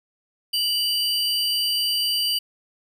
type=tone pair together; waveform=square; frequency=2960 / 4716 Hz; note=F#7 / D8; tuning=0 / +6 cents; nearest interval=minor sixth; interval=806 cents; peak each=-24 dBFS; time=0.53-2.39 s; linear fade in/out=10 ms; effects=none